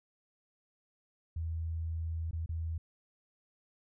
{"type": "tone with dropouts", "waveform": "sine", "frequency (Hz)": 81.7, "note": "E2", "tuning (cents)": -15, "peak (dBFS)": -33, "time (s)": [1.36, 2.78], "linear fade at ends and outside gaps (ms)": 5, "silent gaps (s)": [[2.311, 2.33], [2.461, 2.491]], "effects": []}